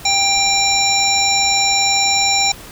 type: harmonic tone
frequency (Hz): 791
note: G5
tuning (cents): +15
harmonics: 1 / 3 / 5 / 7 / 9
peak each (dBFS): -19 / -19 / -19 / -19 / -19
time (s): 0.05-2.52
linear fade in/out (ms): 5
effects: pink hiss -36 dBFS RMS until 2.71 s